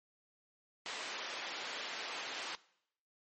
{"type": "band-pass noise", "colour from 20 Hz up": "white", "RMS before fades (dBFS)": -43, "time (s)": [0.86, 2.55], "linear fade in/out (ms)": 0, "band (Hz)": [380, 3700], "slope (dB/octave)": 12, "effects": ["noise-tail reverb RT60 0.7 s tail -20 dB re dry", "MP3 32 kbps"]}